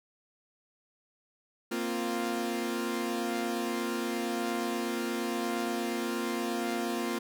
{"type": "chord", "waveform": "sawtooth", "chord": "Bb suspended second", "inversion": "none", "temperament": "equal", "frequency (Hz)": [233.1, 261.6, 349.2], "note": ["Bb3", "C4", "F4"], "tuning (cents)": [0, 0, 0], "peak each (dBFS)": [-30, -33, -30], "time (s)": [1.71, 7.19], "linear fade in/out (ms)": 10, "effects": []}